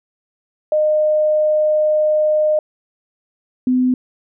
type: tone pair in turn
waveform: sine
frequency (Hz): 612 / 253.3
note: D#5 / B3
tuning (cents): -29 / +44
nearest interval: octave + minor third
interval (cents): 1527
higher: first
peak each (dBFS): -12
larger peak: neither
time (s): 0.72-2.59 / 3.67-3.94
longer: first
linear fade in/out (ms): 2
effects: none